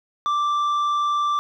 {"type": "tone with tanh clipping", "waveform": "triangle", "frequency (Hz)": 1174.7, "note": "D6", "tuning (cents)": 0, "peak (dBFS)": -20, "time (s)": [0.26, 1.39], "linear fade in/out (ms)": 0, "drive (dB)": 10, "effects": []}